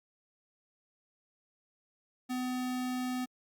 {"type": "tone", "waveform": "square", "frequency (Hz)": 252.3, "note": "B3", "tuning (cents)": 37, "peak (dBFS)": -33, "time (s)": [2.29, 3.26], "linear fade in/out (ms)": 20, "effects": ["Opus 48 kbps"]}